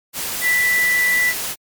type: tone in noise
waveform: sine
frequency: 1975.5 Hz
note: B6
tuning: in tune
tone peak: -14 dBFS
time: 0.41-1.34 s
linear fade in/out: 50 ms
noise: white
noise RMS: -25 dBFS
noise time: 0.13-1.56 s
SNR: +8 dB
effects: MP3 96 kbps